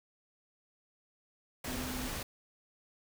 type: tone in noise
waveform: sine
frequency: 252.8 Hz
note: B3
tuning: 41 cents sharp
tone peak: -40 dBFS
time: 1.67-2.08 s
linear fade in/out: 5 ms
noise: pink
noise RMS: -39 dBFS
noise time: 1.64-2.23 s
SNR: -4 dB
effects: none